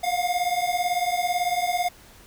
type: beating tone pair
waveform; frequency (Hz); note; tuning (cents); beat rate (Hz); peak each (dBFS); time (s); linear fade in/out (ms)
square; 703 / 721; F5 / F#5; +11 / -45; 18; -26; 0.03-1.89; 10
effects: pink hiss -50 dBFS RMS until 2.26 s